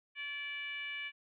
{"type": "tone with frequency modulation", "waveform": "sine", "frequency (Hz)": 2329, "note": "D7", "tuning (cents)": -15, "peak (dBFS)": -38, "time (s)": [0.15, 1.12], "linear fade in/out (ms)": 50, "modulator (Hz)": 601, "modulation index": 0.97, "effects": []}